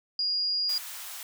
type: tone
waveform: sine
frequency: 4854 Hz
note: D#8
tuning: 44 cents flat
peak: -25 dBFS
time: 0.19-0.78 s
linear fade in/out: 2 ms
type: high-pass noise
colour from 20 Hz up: white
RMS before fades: -40 dBFS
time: 0.69-1.23 s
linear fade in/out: 2 ms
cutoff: 720 Hz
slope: 24 dB/octave
effects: none